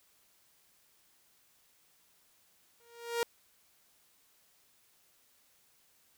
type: tone with exponential growth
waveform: sawtooth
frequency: 469.5 Hz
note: A#4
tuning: 12 cents sharp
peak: -23 dBFS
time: 2.8-3.23 s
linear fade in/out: 1 ms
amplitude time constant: 93 ms
effects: white hiss -68 dBFS RMS until 6.17 s